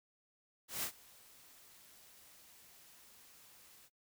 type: noise with ADSR envelope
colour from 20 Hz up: white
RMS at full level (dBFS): -37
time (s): 0.68-3.9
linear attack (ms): 150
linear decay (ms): 85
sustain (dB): -24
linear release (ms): 51
effects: noise-tail reverb RT60 0.1 s tail -22 dB re dry